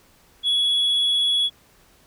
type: tone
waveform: sine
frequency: 3371 Hz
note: G#7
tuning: 25 cents sharp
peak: -15 dBFS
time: 0.43-1.5 s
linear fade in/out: 50 ms
effects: tanh soft clip ceiling -16 dBFS + pink hiss -56 dBFS RMS until 2.06 s